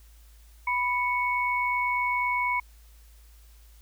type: tone pair together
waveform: sine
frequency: 987.8 / 2218 Hz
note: B5 / C#7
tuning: 0 / 0 cents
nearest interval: octave + major second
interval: 1400 cents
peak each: -26 / -27 dBFS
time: 0.67-2.6 s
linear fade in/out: 5 ms
effects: added 55 Hz sine -50 dBFS peak until 3.81 s + white hiss -61 dBFS RMS until 3.81 s